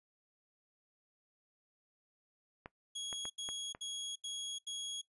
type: clicks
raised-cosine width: 0.5 ms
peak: -30 dBFS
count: 5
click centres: 2.659 / 3.128 / 3.254 / 3.489 / 3.749 s
type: tone bursts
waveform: sawtooth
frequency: 3322 Hz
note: G#7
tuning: in tune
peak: -36 dBFS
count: 5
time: 2.95-5.016 s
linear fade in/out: 10 ms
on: 350 ms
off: 79 ms
effects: noise-tail reverb RT60 0.1 s tail -19 dB re dry + resampled to 24000 Hz